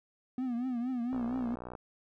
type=tone with vibrato; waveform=triangle; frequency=246.9 Hz; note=B3; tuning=in tune; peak=-29 dBFS; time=0.38-1.55 s; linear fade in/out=2 ms; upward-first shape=triangle; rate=4.3 Hz; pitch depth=120 cents each way
type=click train; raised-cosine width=1 ms; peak=-28 dBFS; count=39; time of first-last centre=1.13-1.752 s; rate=61.1 Hz
effects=none